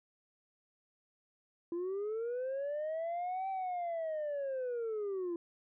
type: linear two-way sweep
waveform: sine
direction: up then down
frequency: 335.3 to 776 to 335.3 Hz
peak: -32 dBFS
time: 1.72-5.36 s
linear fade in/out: 2 ms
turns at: 3.49 s
effects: tanh soft clip ceiling -33 dBFS